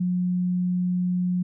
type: tone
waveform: sine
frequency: 180 Hz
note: F#3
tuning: 47 cents flat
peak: -21 dBFS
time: 0-1.43 s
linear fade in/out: 10 ms
effects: none